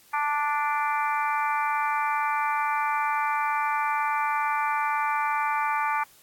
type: harmonic tone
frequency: 293.7 Hz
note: D4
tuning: in tune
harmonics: 3 / 4 / 5 / 6 / 7 / 8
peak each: -26 / -28 / -33 / -37 / -37 / -34 dBFS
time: 0.13-6.04 s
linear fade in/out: 10 ms
effects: white hiss -56 dBFS RMS until 6.22 s + AAC 64 kbps